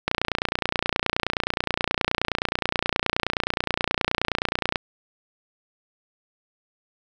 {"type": "click train", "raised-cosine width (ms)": 0.3, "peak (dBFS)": -5, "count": 139, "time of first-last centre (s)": [0.08, 4.758], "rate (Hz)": 29.5, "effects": []}